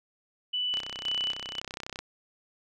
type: tone with tremolo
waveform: sine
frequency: 2976 Hz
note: F#7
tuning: 9 cents sharp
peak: -27 dBFS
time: 0.53-1.6 s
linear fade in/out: 10 ms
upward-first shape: square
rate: 1.9 Hz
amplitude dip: 70%
type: click train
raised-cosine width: 0.2 ms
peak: -19 dBFS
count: 41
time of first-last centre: 0.74-1.99 s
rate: 32 Hz
effects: none